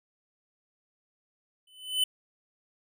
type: tone with exponential growth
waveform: square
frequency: 3018 Hz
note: F#7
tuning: 34 cents sharp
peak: -21 dBFS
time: 1.67-2.04 s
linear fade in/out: 5 ms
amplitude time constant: 79 ms
effects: none